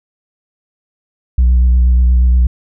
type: tone with vibrato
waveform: sine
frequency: 61.74 Hz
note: B1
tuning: in tune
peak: -4 dBFS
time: 1.38-2.47 s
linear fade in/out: 5 ms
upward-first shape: sine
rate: 8.4 Hz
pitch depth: 28 cents each way
effects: tanh soft clip ceiling -5 dBFS